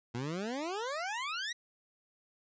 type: exponential sweep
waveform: 20% pulse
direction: up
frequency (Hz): 114.2 to 1970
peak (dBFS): -30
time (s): 0.14-1.53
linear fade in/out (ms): 10
effects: resampled to 16000 Hz